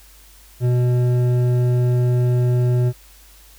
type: tone with hard clipping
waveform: sine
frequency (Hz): 123.47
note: B2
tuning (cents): 0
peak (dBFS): -16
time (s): 0.6-2.93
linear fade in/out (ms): 50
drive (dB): 9
effects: added 50 Hz sine -47 dBFS peak until 3.58 s + white hiss -49 dBFS RMS until 3.58 s